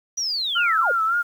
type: linear sweep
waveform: sine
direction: down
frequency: 5920 to 420 Hz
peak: -22 dBFS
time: 0.17-0.92 s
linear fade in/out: 10 ms
type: tone with vibrato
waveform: sine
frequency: 1362 Hz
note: F6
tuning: 44 cents flat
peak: -18 dBFS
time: 0.55-1.23 s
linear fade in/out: 20 ms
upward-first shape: sine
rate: 3.6 Hz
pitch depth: 80 cents each way
effects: 8-bit